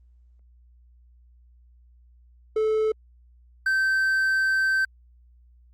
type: tone pair in turn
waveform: triangle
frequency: 435.2 / 1550.9 Hz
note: A4 / G6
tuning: -19 / -19 cents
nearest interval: octave + minor seventh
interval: 2200 cents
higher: second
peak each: -18 dBFS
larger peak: neither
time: 2.56-2.92 / 3.66-4.85 s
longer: second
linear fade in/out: 5 ms
effects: added 60 Hz sine -52 dBFS peak until 5.73 s + Opus 24 kbps